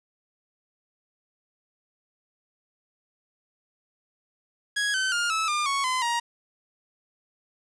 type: tone with pitch steps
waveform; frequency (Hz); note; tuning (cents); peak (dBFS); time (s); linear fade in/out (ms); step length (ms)
sawtooth; 1661.2 / 1532.2 / 1413.1 / 1303.4 / 1202.1 / 1108.7 / 1022.6 / 943.1; G#6 / G6 / F6 / E6 / D6 / C#6 / C6 / A#5; 0 / -40 / +20 / -20 / +40 / 0 / -40 / +20; -20; 4.76-6.2; 10; 180
effects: resampled to 22050 Hz + 8-bit